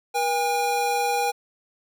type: tone pair together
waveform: square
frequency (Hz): 480.9 / 808.8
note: B4 / G#5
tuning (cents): -46 / -46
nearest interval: major sixth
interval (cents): 900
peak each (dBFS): -28 / -23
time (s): 0.14-1.32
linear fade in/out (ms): 20
effects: none